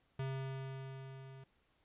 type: tone with level ramp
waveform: square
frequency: 133.9 Hz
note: C3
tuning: 40 cents sharp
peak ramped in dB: -37 to -52 dBFS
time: 0.19-1.44 s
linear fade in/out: 5 ms
effects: pink hiss -75 dBFS RMS until 1.84 s + resampled to 8000 Hz